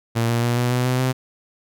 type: tone with pitch steps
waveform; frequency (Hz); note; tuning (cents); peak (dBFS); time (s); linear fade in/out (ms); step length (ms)
sawtooth; 115.9 / 117.99 / 120.13 / 122.3 / 124.51 / 126.76 / 129.05; A#2 / A#2 / B2 / B2 / B2 / B2 / C3; -10 / +21 / -47 / -16 / +15 / +46 / -23; -14; 0.15-1.13; 20; 140
effects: none